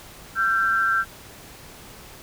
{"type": "tone pair together", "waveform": "sine", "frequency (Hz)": [1357.3, 1568], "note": ["F6", "G6"], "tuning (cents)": [-50, 0], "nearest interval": "major second", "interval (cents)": 250, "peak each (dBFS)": -21, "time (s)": [0.35, 1.05], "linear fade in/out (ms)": 50, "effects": ["pink hiss -44 dBFS RMS until 2.22 s"]}